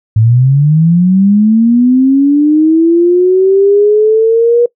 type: linear sweep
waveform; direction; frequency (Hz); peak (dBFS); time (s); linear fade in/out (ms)
sine; up; 106.5 to 482; -4; 0.16-4.66; 5
effects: noise-tail reverb RT60 0.1 s tail -22 dB re dry